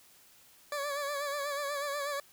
20% pulse tone with vibrato, 572 Hz, D5, 46 cents flat, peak -28 dBFS, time 0.72-2.2 s, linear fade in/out 2 ms, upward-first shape sine, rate 8.2 Hz, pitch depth 54 cents each way, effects white hiss -60 dBFS RMS until 2.32 s

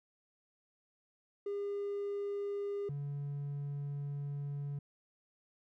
triangle tone pair in turn, 404.3 / 142.67 Hz, G#4 / D3, -46 / -50 cents, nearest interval octave + tritone, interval 1804 cents, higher first, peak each -32 / -34 dBFS, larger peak first, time 1.46-2.89 / 2.89-4.79 s, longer second, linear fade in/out 5 ms, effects tanh soft clip ceiling -30 dBFS

